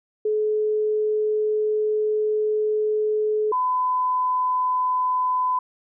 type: tone pair in turn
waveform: sine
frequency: 427.5 / 1008 Hz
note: A4 / B5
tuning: -50 / +35 cents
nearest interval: octave + minor third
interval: 1485 cents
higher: second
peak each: -19 dBFS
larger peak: neither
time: 0.25-3.52 / 3.52-5.59 s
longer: first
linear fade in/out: 5 ms
effects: none